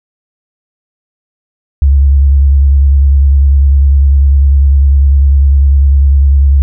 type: tone with vibrato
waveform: sine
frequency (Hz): 69.3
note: C#2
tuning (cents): 0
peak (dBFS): -3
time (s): 1.82-6.62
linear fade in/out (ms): 0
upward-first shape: square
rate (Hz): 10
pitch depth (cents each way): 33
effects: none